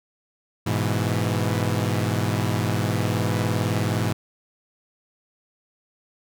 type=chord; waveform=sawtooth; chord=E major; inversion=first; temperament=equal; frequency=103.83 / 123.47 / 164.81 Hz; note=G#2 / B2 / E3; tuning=0 / 0 / 0 cents; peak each=-20 / -22 / -24 dBFS; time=0.66-4.13 s; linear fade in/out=10 ms; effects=none